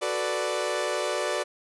sawtooth chord, B minor seventh, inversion second, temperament equal with one note detuned, 370 / 440 / 495.3 / 587.3 Hz, F#4 / A4 / B4 / D5, 0 / 0 / +5 / 0 cents, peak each -29 / -30 / -29 / -25 dBFS, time 0.01-1.44 s, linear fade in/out 20 ms, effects resampled to 24000 Hz

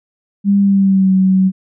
sine tone with pitch glide, 200 to 188.77 Hz, G3 to F#3, +35 to +35 cents, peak -8 dBFS, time 0.44-1.52 s, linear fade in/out 50 ms, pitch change -100 cents, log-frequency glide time 0.59-1.13 s, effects none

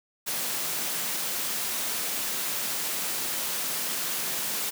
white high-pass noise, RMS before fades -30 dBFS, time 0.26-4.71 s, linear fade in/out 20 ms, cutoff 130 Hz, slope 48 dB/octave, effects none

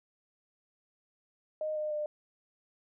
sine tone with pitch steps, 618 / 609.1 / 600.4 Hz, D#5 / D#5 / D5, -12 / -37 / +38 cents, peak -31 dBFS, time 1.61-2.06 s, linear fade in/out 2 ms, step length 150 ms, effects none

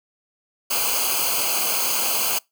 white noise with comb filter, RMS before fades -22 dBFS, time 0.7-2.39 s, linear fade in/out 10 ms, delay 0.54 ms, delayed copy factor -0.9, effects noise-tail reverb RT60 0.2 s tail -25 dB re dry

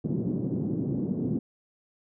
white band-pass noise, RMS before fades -29 dBFS, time 0.04-1.39 s, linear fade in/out 5 ms, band 130 to 300 Hz, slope 24 dB/octave, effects none

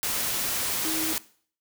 sine tone in noise, 318.6 Hz, D#4, 41 cents sharp, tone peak -31 dBFS, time 0.85-1.13 s, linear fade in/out 0 ms, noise white, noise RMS -28 dBFS, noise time 0.03-1.18 s, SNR -6 dB, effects noise-tail reverb RT60 0.5 s tail -19 dB re dry

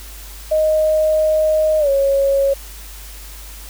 sine tone with pitch glide, 622.3 to 551.2 Hz, D#5 to C#5, 0 to -10 cents, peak -12 dBFS, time 0.51-2.54 s, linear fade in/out 10 ms, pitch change -210 cents, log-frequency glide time 1.79-1.89 s, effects added 50 Hz sine -34 dBFS peak until 3.69 s + white hiss -38 dBFS RMS until 3.69 s

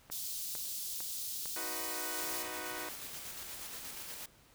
click train, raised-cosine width 0.5 ms, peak -32 dBFS, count 4, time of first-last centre 0.1-1.457 s, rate 2.21 Hz
white high-pass noise, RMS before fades -40 dBFS, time 0.11-2.43 s, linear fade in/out 10 ms, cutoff 3600 Hz, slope 24 dB/octave
10% pulse chord, B major, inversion first, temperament equal, 311.1 / 370 / 493.9 Hz, D#4 / F#4 / B4, 0 / 0 / 0 cents, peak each -37 dBFS, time 1.56-2.89 s, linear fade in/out 2 ms
white noise with tremolo, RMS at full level -44 dBFS, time 2.18-4.26 s, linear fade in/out 5 ms, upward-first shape square, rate 8.4 Hz, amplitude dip 25%
effects pink hiss -63 dBFS RMS until 4.54 s

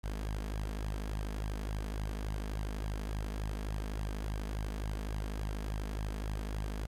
sawtooth tone with flanger, 52.1 Hz, G#1, 6 cents sharp, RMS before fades -37 dBFS, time 0.03-6.87 s, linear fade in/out 20 ms, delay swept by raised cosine 0.99 to 4.69 ms, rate 3.5 Hz, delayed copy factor +0.6, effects resampled to 32000 Hz + 10-bit

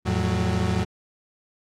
35% pulse tone cluster, 85.8 / 110.7 / 185 Hz, F2 / A2 / F#3, -30 / +11 / 0 cents, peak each -24 / -24 / -24 dBFS, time 0.05-0.85 s, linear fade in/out 20 ms, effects low-pass 7000 Hz 12 dB/octave + AAC 64 kbps

